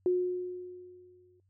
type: tone with exponential decay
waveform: sine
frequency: 361.5 Hz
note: F#4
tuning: 40 cents flat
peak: -22 dBFS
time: 0.06-1.4 s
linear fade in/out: 1 ms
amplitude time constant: 290 ms
effects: noise-tail reverb RT60 0.1 s tail -22 dB re dry + added 95 Hz sine -67 dBFS peak until 1.49 s